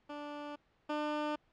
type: tone pair in turn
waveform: 15% pulse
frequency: 293.1 / 299.8 Hz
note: D4 / D4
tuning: -3 / +36 cents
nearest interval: unison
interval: 39 cents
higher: second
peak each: -35 / -27 dBFS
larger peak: second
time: 0.09-0.56 / 0.89-1.36 s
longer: neither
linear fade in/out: 10 ms
effects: pink hiss -72 dBFS RMS until 1.52 s + low-pass 3000 Hz 12 dB/octave